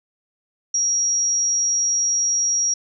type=tone; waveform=sine; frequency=5670 Hz; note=F8; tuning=25 cents sharp; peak=-17 dBFS; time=0.74-2.74 s; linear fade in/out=5 ms; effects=none